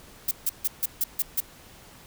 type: noise bursts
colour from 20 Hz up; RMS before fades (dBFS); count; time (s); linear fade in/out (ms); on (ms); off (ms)
violet; -24; 7; 0.28-1.404; 5; 32; 150
effects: pink hiss -50 dBFS RMS until 2.06 s